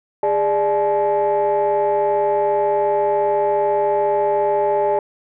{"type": "tone cluster", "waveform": "sine", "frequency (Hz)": [409.2, 595, 857], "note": ["G#4", "D5", "A5"], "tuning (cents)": [-26, 22, -46], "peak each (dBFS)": -18, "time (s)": [0.23, 4.99], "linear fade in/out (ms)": 2, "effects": ["tanh soft clip ceiling -10 dBFS"]}